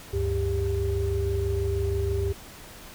sine tone cluster, 70.8 / 97 / 396.4 Hz, C#2 / G2 / G4, +37 / -18 / +19 cents, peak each -27 dBFS, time 0.13-2.33 s, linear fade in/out 10 ms, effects tanh soft clip ceiling -16 dBFS + pink hiss -45 dBFS RMS until 2.94 s

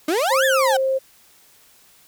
35% pulse exponential two-way sweep, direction up then down, 292.5 to 1800 to 738 Hz, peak -16 dBFS, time 0.08-0.77 s, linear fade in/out 5 ms, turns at 0.45 s
sine tone, 531 Hz, C5, 25 cents sharp, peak -17 dBFS, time 0.3-0.99 s, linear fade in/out 20 ms
effects white hiss -53 dBFS RMS until 2.07 s

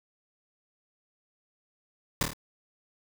pink noise with echo, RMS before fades -25 dBFS, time 2.21-2.23 s, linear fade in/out 2 ms, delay 26 ms, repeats 4, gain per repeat -4 dB, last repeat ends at 2.334 s, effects none

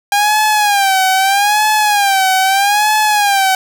sawtooth tone with vibrato, 805 Hz, G5, 46 cents sharp, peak -6 dBFS, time 0.12-3.55 s, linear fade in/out 2 ms, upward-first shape sine, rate 0.79 Hz, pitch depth 110 cents each way, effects none

